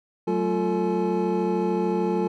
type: tone cluster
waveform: triangle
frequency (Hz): 186.2 / 219.4 / 351.4 / 445.4 / 849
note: F#3 / A3 / F4 / A4 / G#5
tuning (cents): +11 / -5 / +11 / +21 / +38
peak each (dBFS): -25 / -29 / -24 / -25 / -29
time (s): 0.27-2.28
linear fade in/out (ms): 10
effects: none